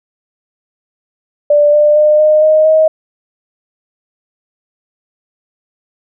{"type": "tone with pitch steps", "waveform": "sine", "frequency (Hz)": [588, 596.2, 604.5, 613, 621.5, 630.2], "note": ["D5", "D5", "D5", "D#5", "D#5", "D#5"], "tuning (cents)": [2, 26, 50, -26, -2, 22], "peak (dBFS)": -5, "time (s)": [1.5, 2.88], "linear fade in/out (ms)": 5, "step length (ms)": 230, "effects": []}